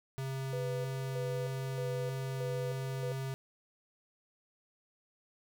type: tone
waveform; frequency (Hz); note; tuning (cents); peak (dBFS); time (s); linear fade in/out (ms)
square; 133.9; C3; +40; -36; 0.18-3.34; 0
type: tone with tremolo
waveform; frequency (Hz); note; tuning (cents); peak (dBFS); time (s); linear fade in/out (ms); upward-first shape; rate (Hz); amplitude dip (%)
sine; 495.8; B4; +7; -36; 0.53-3.12; 0; square; 1.6; 70
effects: none